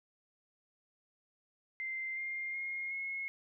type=tone with pitch steps; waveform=sine; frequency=2085 / 2113 / 2141 / 2170 Hz; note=C7 / C7 / C7 / C#7; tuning=-7 / +16 / +39 / -37 cents; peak=-36 dBFS; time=1.8-3.28 s; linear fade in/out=0 ms; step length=370 ms; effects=none